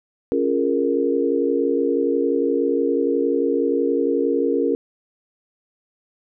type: chord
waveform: sine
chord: Bb minor seventh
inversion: first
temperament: equal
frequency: 277.2 / 349.2 / 415.3 / 466.2 Hz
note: Db4 / F4 / Ab4 / Bb4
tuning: 0 / 0 / 0 / 0 cents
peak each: -22 / -24 / -24 / -21 dBFS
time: 0.32-4.75 s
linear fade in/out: 0 ms
effects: none